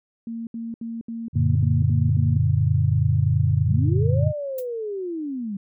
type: tone bursts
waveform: sine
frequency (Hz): 229.5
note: A#3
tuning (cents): -27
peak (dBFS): -28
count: 8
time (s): 0.27-2.367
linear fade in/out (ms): 2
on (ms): 200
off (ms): 71
type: chord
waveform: sine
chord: Gb augmented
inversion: none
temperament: just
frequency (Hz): 92.5 / 115.62 / 144.53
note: Gb2 / Bb2 / D3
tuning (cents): 0 / -14 / -27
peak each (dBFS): -21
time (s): 1.33-4.33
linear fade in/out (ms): 50
type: linear two-way sweep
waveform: sine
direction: up then down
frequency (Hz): 103 to 620 to 189.7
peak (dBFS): -26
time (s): 3.61-5.57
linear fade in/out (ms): 5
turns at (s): 4.27
type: noise with exponential decay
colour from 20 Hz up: violet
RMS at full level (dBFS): -32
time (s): 4.58-4.67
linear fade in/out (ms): 5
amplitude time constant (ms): 18
effects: none